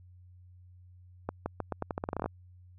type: accelerating click train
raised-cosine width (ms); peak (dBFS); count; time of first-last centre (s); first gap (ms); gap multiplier
1; -18; 15; 1.29-2.26; 170; 0.84
effects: added 90 Hz sine -52 dBFS peak until 2.78 s